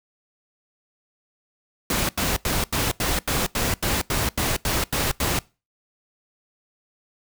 pink noise bursts, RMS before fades -23 dBFS, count 13, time 1.9-5.39 s, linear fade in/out 2 ms, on 190 ms, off 85 ms, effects noise-tail reverb RT60 0.3 s tail -23 dB re dry

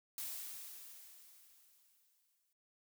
blue noise with exponential decay, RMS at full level -42 dBFS, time 0.18-2.53 s, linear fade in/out 1 ms, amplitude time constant 510 ms, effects noise-tail reverb RT60 0.6 s tail -25 dB re dry

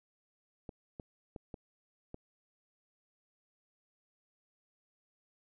clicks, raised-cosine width 2 ms, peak -30 dBFS, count 5, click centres 0.692 / 0.998 / 1.362 / 1.542 / 2.144 s, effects none

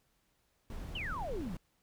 brown noise, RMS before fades -42 dBFS, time 0.7-1.57 s, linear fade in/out 2 ms
sine exponential sweep, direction down, 3172 to 155.7 Hz, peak -37 dBFS, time 0.95-1.55 s, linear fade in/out 5 ms
effects pink hiss -75 dBFS RMS until 1.82 s

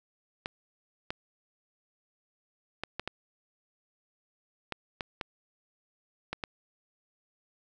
clicks, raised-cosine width 0.3 ms, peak -17 dBFS, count 10, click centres 0.459 / 1.105 / 2.836 / 2.996 / 3.076 / 4.723 / 5.008 / 5.212 / 6.33 / 6.438 s, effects none

